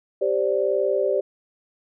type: chord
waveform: sine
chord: G suspended fourth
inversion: none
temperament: equal with one note detuned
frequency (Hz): 392 / 523.3 / 584.3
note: G4 / C5 / D5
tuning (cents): 0 / 0 / -9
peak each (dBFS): -23 / -24 / -23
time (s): 0.21-1.21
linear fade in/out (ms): 10
effects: none